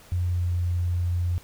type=tone with pitch glide; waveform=sine; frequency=88.8 to 87.83 Hz; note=F2 to F2; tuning=+29 to +10 cents; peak=-22 dBFS; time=0.12-1.38 s; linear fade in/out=0 ms; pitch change=-19 cents; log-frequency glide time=0.26-0.53 s; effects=pink hiss -51 dBFS RMS until 1.43 s